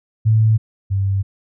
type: tone pair in turn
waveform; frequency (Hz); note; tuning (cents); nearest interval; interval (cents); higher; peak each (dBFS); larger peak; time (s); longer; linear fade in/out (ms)
sine; 110 / 97.7; A2 / G2; 0 / -5; major second; 205; first; -10 / -15; first; 0.25-0.58 / 0.9-1.23; neither; 20
effects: none